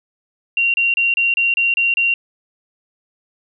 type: tone bursts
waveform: sine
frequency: 2757 Hz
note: F7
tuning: 23 cents flat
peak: -13 dBFS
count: 8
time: 0.57-2.14 s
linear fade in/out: 2 ms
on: 170 ms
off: 30 ms
effects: none